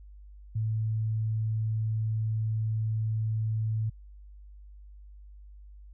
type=tone; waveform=sine; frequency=110 Hz; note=A2; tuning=in tune; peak=-26 dBFS; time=0.55-3.9 s; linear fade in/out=10 ms; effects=added 50 Hz sine -46 dBFS peak until 5.93 s